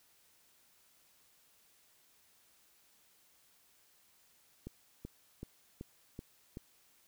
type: click train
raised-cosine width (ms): 3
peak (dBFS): -30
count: 6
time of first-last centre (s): 4.67-6.571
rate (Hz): 2.63
effects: white hiss -68 dBFS RMS until 7.07 s